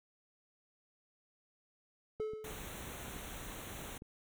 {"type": "clicks", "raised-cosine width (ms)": 3, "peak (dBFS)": -37, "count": 5, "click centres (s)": [2.199, 2.335, 3.082, 3.163, 4.021]}
{"type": "tone with exponential decay", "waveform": "triangle", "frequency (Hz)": 432.7, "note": "A4", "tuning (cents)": -29, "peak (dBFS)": -31, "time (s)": [2.2, 2.89], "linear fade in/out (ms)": 1, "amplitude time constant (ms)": 150}
{"type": "band-stop noise", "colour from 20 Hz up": "pink", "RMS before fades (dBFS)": -46, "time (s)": [2.44, 3.98], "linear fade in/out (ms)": 5, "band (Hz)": [4100, 5800], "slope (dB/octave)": 96}
{"effects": []}